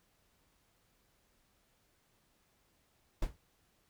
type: noise with exponential decay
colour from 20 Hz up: brown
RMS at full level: -28 dBFS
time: 3.22-3.37 s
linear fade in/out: 5 ms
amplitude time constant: 31 ms
effects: pink hiss -73 dBFS RMS until 3.89 s